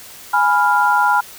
sine chord, F diminished, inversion first, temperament equal, 830.6 / 987.8 / 1396.9 Hz, Ab5 / Cb6 / F6, 0 / 0 / 0 cents, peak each -16 dBFS, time 0.33-1.21 s, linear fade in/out 10 ms, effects white hiss -38 dBFS RMS until 1.38 s

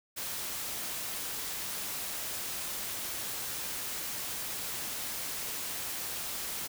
white noise, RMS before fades -37 dBFS, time 0.16-6.68 s, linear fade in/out 20 ms, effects none

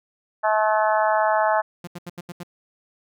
harmonic tone, 215.3 Hz, A3, 37 cents flat, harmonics 3 / 4 / 5 / 6 / 7 / 8, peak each -21 / -21 / -26 / -29 / -29 / -30 dBFS, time 0.43-1.62 s, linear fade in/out 20 ms
sawtooth tone bursts, 174.6 Hz, F3, in tune, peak -28 dBFS, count 6, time 1.84-2.433 s, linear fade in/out 5 ms, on 33 ms, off 79 ms
effects none

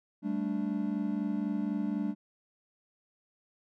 triangle chord, G suspended second, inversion none, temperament equal with one note detuned, 196 / 220 / 292 Hz, G3 / A3 / D4, 0 / 0 / -10 cents, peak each -32 dBFS, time 0.22-2.15 s, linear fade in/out 50 ms, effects none

